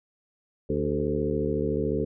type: harmonic tone with a mistuned harmonic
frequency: 74 Hz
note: D2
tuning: 14 cents sharp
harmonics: 1 / 2 / 3 / 4 / 5 / 6 / 7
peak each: -34 / -32 / -32 / -32 / -31 / -29 / -35 dBFS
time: 0.69-2.05 s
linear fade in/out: 10 ms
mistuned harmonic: 5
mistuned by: +60 cents
effects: none